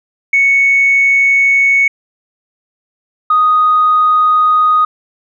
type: tone pair in turn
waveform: sine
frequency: 2217 / 1244.2 Hz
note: C#7 / D#6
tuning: 0 / 0 cents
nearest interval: minor seventh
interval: 1000 cents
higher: first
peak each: -6 dBFS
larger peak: neither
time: 0.33-1.88 / 3.3-4.85 s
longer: neither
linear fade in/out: 5 ms
effects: tanh soft clip ceiling -2 dBFS